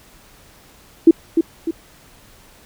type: tone with echo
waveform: sine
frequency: 329.6 Hz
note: E4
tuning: in tune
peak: -3 dBFS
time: 1.07-1.11 s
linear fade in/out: 5 ms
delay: 300 ms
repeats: 2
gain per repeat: -7 dB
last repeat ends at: 1.71 s
effects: pink hiss -48 dBFS RMS until 2.65 s